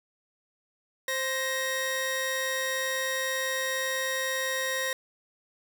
sawtooth tone pair together, 524 / 1875 Hz, C5 / A#6, +2 / +10 cents, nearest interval octave + minor seventh, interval 2208 cents, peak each -28 / -26 dBFS, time 1.08-4.93 s, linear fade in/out 2 ms, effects none

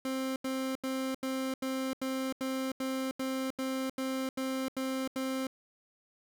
30% pulse tone bursts, 263.4 Hz, C4, 12 cents sharp, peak -29 dBFS, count 14, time 0.05-5.469 s, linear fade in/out 2 ms, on 310 ms, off 83 ms, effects none

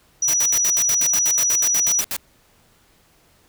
sine tone, 5860 Hz, F#8, 18 cents flat, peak -16 dBFS, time 0.22-2.01 s, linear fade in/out 5 ms
white noise bursts, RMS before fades -25 dBFS, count 16, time 0.28-2.165 s, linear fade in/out 0 ms, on 55 ms, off 67 ms
effects pink hiss -57 dBFS RMS until 3.48 s

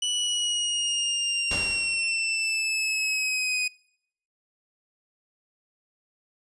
sawtooth linear sweep, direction down, 2964 to 2489 Hz, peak -21 dBFS, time 0.02-3.68 s, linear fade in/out 5 ms
pink noise with exponential decay, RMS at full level -30 dBFS, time 1.51-2.3 s, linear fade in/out 1 ms, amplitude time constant 170 ms
effects noise-tail reverb RT60 0.7 s tail -24 dB re dry + resampled to 22050 Hz

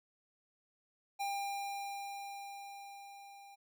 square tone with level ramp, 799 Hz, G5, 33 cents sharp, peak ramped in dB -35 to -54 dBFS, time 1.19-3.56 s, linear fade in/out 20 ms, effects none

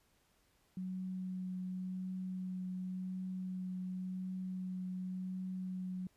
sine tone with vibrato, 185 Hz, F#3, in tune, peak -38 dBFS, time 0.77-6.07 s, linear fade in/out 2 ms, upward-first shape triangle, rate 0.91 Hz, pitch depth 11 cents each way, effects pink hiss -73 dBFS RMS until 6.16 s + resampled to 32000 Hz

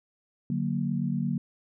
sine chord, D augmented, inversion none, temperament equal, 146.83 / 185 / 233.1 Hz, D3 / F#3 / A#3, 0 / 0 / 0 cents, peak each -30 dBFS, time 0.5-1.38 s, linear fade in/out 2 ms, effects none

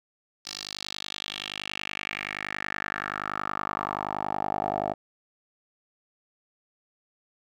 10% pulse tone with band-pass filter sweep, 50.6 Hz, G#1, 44 cents flat, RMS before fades -33 dBFS, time 0.45-4.94 s, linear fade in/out 10 ms, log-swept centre 5000 to 650 Hz, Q 3.6, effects none

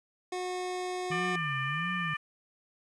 25% pulse tone, 364.2 Hz, F#4, 27 cents flat, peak -29 dBFS, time 0.32-1.36 s, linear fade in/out 5 ms
sine tone with vibrato, 155.56 Hz, D#3, in tune, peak -35 dBFS, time 1.1-2.14 s, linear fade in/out 5 ms, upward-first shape sine, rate 1.5 Hz, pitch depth 270 cents each way
harmonic tone, 597 Hz, D5, 28 cents sharp, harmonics 2 / 3 / 4 / 5, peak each -35 / -34 / -38 / -43 dBFS, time 1.11-2.17 s, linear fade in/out 10 ms
effects resampled to 22050 Hz + 10-bit

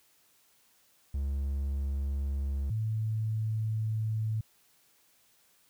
triangle / sine tone pair in turn, 69.3 / 109.7 Hz, C#2 / A2, 0 / -5 cents, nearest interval minor sixth, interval 795 cents, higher second, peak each -27 / -28 dBFS, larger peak first, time 1.14-2.7 / 2.7-4.41 s, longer second, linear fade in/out 5 ms, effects white hiss -66 dBFS RMS until 5.69 s

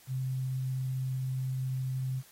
sine tone with quantisation, 130.6 Hz, C3, 3 cents flat, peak -30 dBFS, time 0.07-2.23 s, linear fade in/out 50 ms, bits 10, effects white hiss -58 dBFS RMS until 2.31 s + AAC 48 kbps

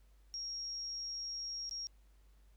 sine tone with dropouts, 5588 Hz, F8, in tune, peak -39 dBFS, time 0.34-1.87 s, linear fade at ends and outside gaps 0 ms, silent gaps 1.694-1.711 s, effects added 50 Hz sine -61 dBFS peak until 2.56 s + pink hiss -75 dBFS RMS until 2.56 s

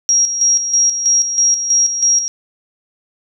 sine tone with tremolo, 5640 Hz, F8, 16 cents sharp, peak -9 dBFS, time 0.09-2.28 s, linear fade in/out 0 ms, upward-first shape square, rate 3.1 Hz, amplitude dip 60%, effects none

